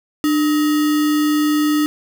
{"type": "tone with sample-and-hold", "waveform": "sine", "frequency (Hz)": 300, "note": "D4", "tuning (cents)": 37, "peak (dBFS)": -13, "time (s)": [0.24, 1.86], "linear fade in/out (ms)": 0, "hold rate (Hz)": 1575, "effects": []}